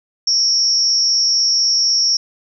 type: tone with amplitude modulation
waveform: sine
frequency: 5490 Hz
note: F8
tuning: 31 cents flat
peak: -8 dBFS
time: 0.27-2.17 s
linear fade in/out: 5 ms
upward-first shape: sine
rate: 244 Hz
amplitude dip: 95%
effects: none